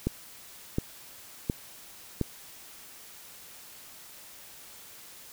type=click train; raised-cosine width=3 ms; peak=-13 dBFS; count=4; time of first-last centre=0.07-2.213 s; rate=1.4 Hz; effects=white hiss -49 dBFS RMS until 5.32 s